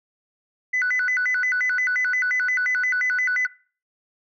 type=tone with vibrato; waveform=sine; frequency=1727 Hz; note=A6; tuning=33 cents flat; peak=-18 dBFS; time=0.73-3.47 s; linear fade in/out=10 ms; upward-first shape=square; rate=5.7 Hz; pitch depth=260 cents each way; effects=noise-tail reverb RT60 0.4 s tail -21 dB re dry + tanh soft clip ceiling -16 dBFS